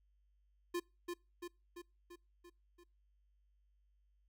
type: tone with echo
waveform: square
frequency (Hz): 349.4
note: F4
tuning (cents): +1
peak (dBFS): -36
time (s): 0.74-0.8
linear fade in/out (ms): 10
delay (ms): 340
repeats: 6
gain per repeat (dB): -4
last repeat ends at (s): 2.84
effects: noise-tail reverb RT60 0.3 s tail -25 dB re dry + added 50 Hz sine -70 dBFS peak until 4.28 s